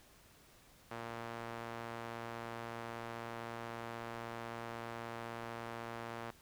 sawtooth tone with band-pass filter, 116.2 Hz, A#2, 5 cents flat, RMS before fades -45 dBFS, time 0.91-6.31 s, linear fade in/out 5 ms, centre 1100 Hz, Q 0.76, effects pink hiss -63 dBFS RMS until 6.41 s

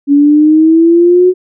sine exponential sweep, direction up, 281.1 to 370 Hz, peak -3 dBFS, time 0.07-1.34 s, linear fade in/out 50 ms, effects none

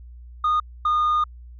sine tone pair in turn, 1230 / 1223.3 Hz, D#6 / D#6, -20 / -30 cents, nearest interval unison, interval 10 cents, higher first, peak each -15 / -15 dBFS, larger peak neither, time 0.44-0.6 / 0.85-1.24 s, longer second, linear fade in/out 5 ms, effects tanh soft clip ceiling -16 dBFS + added 60 Hz sine -39 dBFS peak until 1.59 s

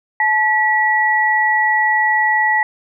sine tone pair together, 863.7 / 1939 Hz, A5 / B6, -32 / -32 cents, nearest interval octave + major second, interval 1400 cents, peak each -16 / -14 dBFS, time 0.2-2.63 s, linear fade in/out 2 ms, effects none

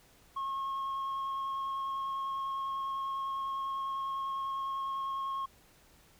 sine tone with vibrato, 1084 Hz, C#6, 39 cents flat, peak -30 dBFS, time 0.36-5.46 s, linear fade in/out 10 ms, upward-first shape sine, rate 10 Hz, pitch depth 9 cents each way, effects tanh soft clip ceiling -32 dBFS + pink hiss -62 dBFS RMS until 6.19 s

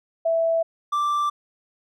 sine / triangle tone pair in turn, 659.3 / 1174.7 Hz, E5 / D6, 0 / 0 cents, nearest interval minor seventh, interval 1000 cents, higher second, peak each -18 dBFS, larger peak neither, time 0.25-0.63 / 0.92-1.3 s, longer neither, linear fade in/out 10 ms, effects none

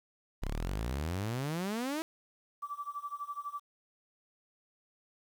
sawtooth exponential sweep, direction up, 31.21 to 330 Hz, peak -29 dBFS, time 0.42-2.02 s, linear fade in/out 0 ms
sine tone with tremolo, 1160 Hz, D6, 22 cents flat, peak -34 dBFS, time 2.62-3.6 s, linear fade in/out 10 ms, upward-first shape sine, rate 12 Hz, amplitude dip 90%
effects 10-bit

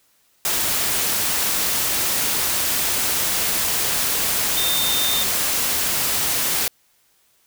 sine tone in noise, 3626 Hz, A#7, 49 cents flat, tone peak -22 dBFS, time 4.57-5.23 s, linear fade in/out 2 ms, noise white, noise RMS -21 dBFS, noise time 0.45-6.68 s, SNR -4 dB, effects white hiss -61 dBFS RMS until 7.46 s

